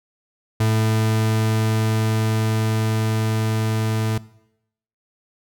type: tone with level ramp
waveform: 40% pulse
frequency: 110 Hz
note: A2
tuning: in tune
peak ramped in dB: -15 to -18 dBFS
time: 0.6-4.18 s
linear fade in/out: 5 ms
effects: noise-tail reverb RT60 0.8 s tail -20 dB re dry